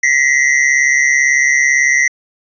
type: tone pair together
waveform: square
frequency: 1918 / 2056 Hz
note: A#6 / C7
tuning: +49 / -31 cents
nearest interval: minor second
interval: 120 cents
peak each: -13 dBFS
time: 0.03-2.08 s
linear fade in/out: 5 ms
effects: resampled to 16000 Hz